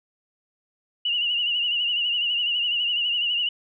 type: tone with vibrato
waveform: sine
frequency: 2872 Hz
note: F7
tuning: 48 cents sharp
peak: -21 dBFS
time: 1.05-3.49 s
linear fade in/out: 5 ms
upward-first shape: triangle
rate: 12 Hz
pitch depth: 75 cents each way
effects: none